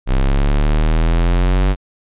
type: exponential sweep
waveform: square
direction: up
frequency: 32.19 to 48.42 Hz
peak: -12 dBFS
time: 0.06-1.76 s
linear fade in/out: 50 ms
effects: resampled to 8000 Hz